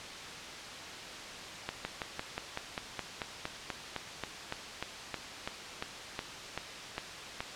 slowing click train, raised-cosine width 0.3 ms, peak -18 dBFS, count 22, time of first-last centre 1.69-7.405 s, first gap 160 ms, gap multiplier 1.05, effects white hiss -43 dBFS RMS until 7.55 s + low-pass 5000 Hz 12 dB/octave

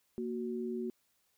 sine tone pair together, 233.1 / 370 Hz, A#3 / F#4, 0 / 0 cents, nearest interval minor sixth, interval 800 cents, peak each -37 / -37 dBFS, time 0.18-0.9 s, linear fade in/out 0 ms, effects white hiss -75 dBFS RMS until 1.37 s

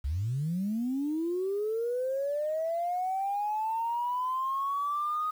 sine linear sweep, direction up, 61.74 to 1253 Hz, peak -27 dBFS, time 0.04-5.31 s, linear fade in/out 10 ms, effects tanh soft clip ceiling -23 dBFS + 9-bit

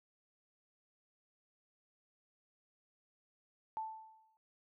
sine tone with exponential decay, 880 Hz, A5, in tune, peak -35 dBFS, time 3.77-4.37 s, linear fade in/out 0 ms, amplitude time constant 130 ms, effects none

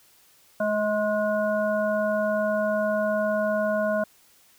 harmonic tone with a mistuned harmonic, 211.3 Hz, G#3, 30 cents sharp, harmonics 1 / 3 / 5 / 7, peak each -29 / -23 / -34 / -31 dBFS, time 0.6-4.04 s, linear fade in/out 5 ms, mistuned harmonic 7, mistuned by -29 cents, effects white hiss -58 dBFS RMS until 4.58 s

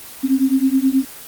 sine beating tone pair, 261.6 / 271 Hz, C4 / C#4, 0 / -39 cents, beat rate 9.4 Hz, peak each -16 dBFS, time 0.23-1.05 s, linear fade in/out 20 ms, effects white hiss -36 dBFS RMS until 1.27 s + Opus 24 kbps

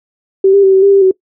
sine tone with pitch steps, 385.9 / 398.5 / 384.9 / 382.2 / 397.6 / 393.7 / 377 Hz, G4 / G4 / G4 / G4 / G4 / G4 / F#4, -27 / +28 / -32 / -44 / +25 / +8 / +32 cents, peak -4 dBFS, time 0.44-1.112 s, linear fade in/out 5 ms, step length 96 ms, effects noise-tail reverb RT60 0.1 s tail -21 dB re dry

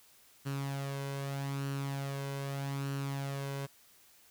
sawtooth tone with flanger, 138.59 Hz, C#3, in tune, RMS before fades -37 dBFS, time 0.45-3.67 s, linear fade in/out 20 ms, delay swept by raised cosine 0.69 to 1.99 ms, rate 0.81 Hz, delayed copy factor +0.5, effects white hiss -62 dBFS RMS until 4.3 s

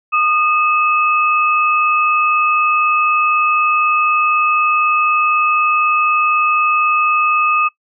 sine tone pair together, 1224 / 2586 Hz, D#6 / E7, -29 / -34 cents, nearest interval octave + minor second, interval 1295 cents, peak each -13 / -17 dBFS, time 0.12-7.69 s, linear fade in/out 20 ms, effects noise-tail reverb RT60 0.1 s tail -19 dB re dry

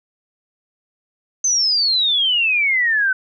sine exponential sweep, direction down, 6272 to 1501 Hz, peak -14 dBFS, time 1.44-3.13 s, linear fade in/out 5 ms, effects none

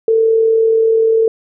sine tone with amplitude modulation, 448.2 Hz, A4, 32 cents sharp, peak -7 dBFS, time 0.08-1.28 s, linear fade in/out 2 ms, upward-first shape sine, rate 40.3 Hz, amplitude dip 35%, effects none

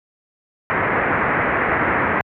white low-pass noise, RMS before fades -19 dBFS, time 0.7-2.21 s, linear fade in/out 0 ms, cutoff 2100 Hz, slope 48 dB/octave, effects high-pass 80 Hz 12 dB/octave

